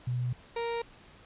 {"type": "tone pair in turn", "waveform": ["sine", "30% pulse"], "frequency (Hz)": [123.6, 466.7], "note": ["B2", "A#4"], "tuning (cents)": [2, 2], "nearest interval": "octave + major seventh", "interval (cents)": 2300, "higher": "second", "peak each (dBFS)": -28, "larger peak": "neither", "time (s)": [[0.07, 0.33], [0.56, 0.82]], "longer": "neither", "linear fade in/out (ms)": 5, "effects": ["pink hiss -55 dBFS RMS until 1.25 s", "resampled to 8000 Hz"]}